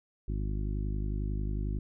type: harmonic tone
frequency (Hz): 51.1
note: G#1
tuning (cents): -27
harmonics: 1 / 2 / 3 / 4 / 5 / 6 / 7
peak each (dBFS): -31 / -37 / -41 / -43 / -45 / -47 / -48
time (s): 0.28-1.79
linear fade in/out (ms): 5
effects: none